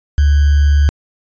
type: tone with sample-and-hold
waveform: sine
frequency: 72.3 Hz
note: D2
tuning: 27 cents flat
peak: -7 dBFS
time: 0.18-0.89 s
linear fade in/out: 0 ms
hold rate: 1575 Hz
effects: resampled to 16000 Hz